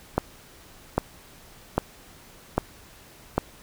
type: click train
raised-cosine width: 1 ms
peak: -6 dBFS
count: 5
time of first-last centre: 0.18-3.38 s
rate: 1.25 Hz
effects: pink hiss -50 dBFS RMS until 3.62 s